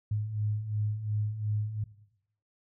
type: beating tone pair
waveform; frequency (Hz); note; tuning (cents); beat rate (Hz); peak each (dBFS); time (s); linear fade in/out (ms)
sine; 103.83 / 106.63; G#2 / G#2; 0 / +46; 2.8; -37 / -29; 0.11-1.84; 5
effects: noise-tail reverb RT60 0.8 s tail -17 dB re dry